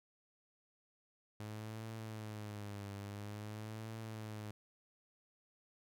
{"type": "tone with vibrato", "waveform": "sawtooth", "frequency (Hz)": 105.7, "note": "G#2", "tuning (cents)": 31, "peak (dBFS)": -40, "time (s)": [1.4, 4.51], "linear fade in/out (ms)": 0, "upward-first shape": "triangle", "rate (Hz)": 0.49, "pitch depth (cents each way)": 100, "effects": []}